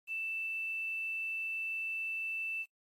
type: tone with quantisation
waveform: sine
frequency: 2654 Hz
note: E7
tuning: 11 cents sharp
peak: -34 dBFS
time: 0.07-2.66 s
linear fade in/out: 50 ms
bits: 10
effects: noise-tail reverb RT60 0.1 s tail -25 dB re dry + MP3 64 kbps